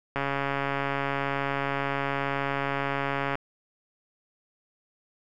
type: click train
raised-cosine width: 0.5 ms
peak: -13 dBFS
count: 445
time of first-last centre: 0.16-3.354 s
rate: 139 Hz
effects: none